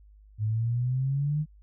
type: exponential sweep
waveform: sine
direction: up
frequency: 104.9 to 154.8 Hz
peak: -24 dBFS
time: 0.38-1.46 s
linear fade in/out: 50 ms
effects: added 51 Hz sine -51 dBFS peak until 1.62 s